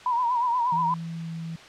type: tone with vibrato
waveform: sine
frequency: 970 Hz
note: B5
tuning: 31 cents flat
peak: -21 dBFS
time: 0.06-0.94 s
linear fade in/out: 2 ms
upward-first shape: sine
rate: 8.4 Hz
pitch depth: 78 cents each way
type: tone with pitch glide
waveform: sine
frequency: 165.7 to 164.37 Hz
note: E3 to E3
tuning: +9 to -5 cents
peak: -31 dBFS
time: 0.72-1.56 s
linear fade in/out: 5 ms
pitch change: -14 cents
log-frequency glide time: 1.14-1.31 s
effects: white hiss -46 dBFS RMS until 1.68 s + low-pass 4000 Hz 12 dB/octave